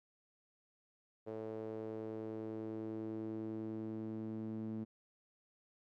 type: tone with band-pass filter sweep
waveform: sawtooth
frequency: 110 Hz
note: A2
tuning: in tune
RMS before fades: -43 dBFS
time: 1.26-4.85 s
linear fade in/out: 20 ms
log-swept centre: 470 to 250 Hz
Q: 3.2
effects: none